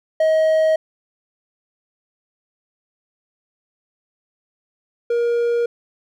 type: tone pair in turn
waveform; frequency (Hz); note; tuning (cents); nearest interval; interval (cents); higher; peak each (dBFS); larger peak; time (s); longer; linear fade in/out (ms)
triangle; 633 / 472.7; D#5 / A#4; +30 / +24; perfect fourth; 506; first; -11 / -14; first; 0.2-0.76 / 5.1-5.66; neither; 5
effects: none